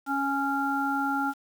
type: harmonic tone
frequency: 277.2 Hz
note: C#4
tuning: in tune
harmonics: 1 / 3 / 5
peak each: -29 / -29 / -29 dBFS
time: 0.06-1.34 s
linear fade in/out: 50 ms
effects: 8-bit